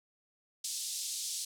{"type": "band-pass noise", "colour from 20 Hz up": "white", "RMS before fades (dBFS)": -38, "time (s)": [0.64, 1.45], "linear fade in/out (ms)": 5, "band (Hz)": [3800, 9400], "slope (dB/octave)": 24, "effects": []}